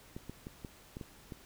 clicks, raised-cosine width 3 ms, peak -29 dBFS, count 7, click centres 0.165 / 0.296 / 0.469 / 0.648 / 0.969 / 1.012 / 1.322 s, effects pink hiss -58 dBFS RMS until 1.45 s

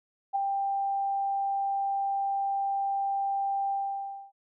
sine tone with ADSR envelope, 790 Hz, G5, 13 cents sharp, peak -22 dBFS, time 0.33-4.32 s, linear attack 27 ms, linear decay 7 ms, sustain -4 dB, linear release 610 ms, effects none

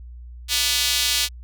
square tone with high-pass filter, 133.3 Hz, C3, 33 cents sharp, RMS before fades -21 dBFS, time 0.48-1.29 s, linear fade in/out 50 ms, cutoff 3600 Hz, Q 1.5, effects added 60 Hz sine -36 dBFS peak until 1.43 s

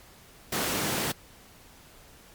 pink high-pass noise, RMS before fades -29 dBFS, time 0.52-1.12 s, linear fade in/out 5 ms, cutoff 130 Hz, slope 12 dB/octave, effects pink hiss -53 dBFS RMS until 2.34 s + MP3 96 kbps

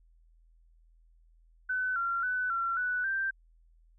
sine tone with pitch steps, 1509 / 1376 / 1499 / 1363 / 1485 / 1570 Hz, F#6 / F6 / F#6 / F6 / F#6 / G6, +34 / -26 / +22 / -43 / +6 / +2 cents, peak -28 dBFS, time 1.69-3.31 s, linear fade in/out 10 ms, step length 270 ms, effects added 41 Hz sine -59 dBFS peak until 3.98 s

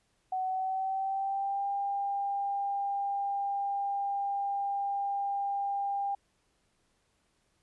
sine tone with pitch glide, 750 to 799.2 Hz, F#5 to G5, +23 to +33 cents, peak -29 dBFS, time 0.32-6.15 s, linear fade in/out 5 ms, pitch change +110 cents, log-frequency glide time 0.44-1.68 s, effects pink hiss -73 dBFS RMS until 7.62 s + resampled to 24000 Hz

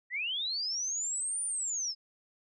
sine linear two-way sweep, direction up then down, 1864.7 to 9400 to 5010 Hz, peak -31 dBFS, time 0.1-1.95 s, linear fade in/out 50 ms, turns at 1.44 s, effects none

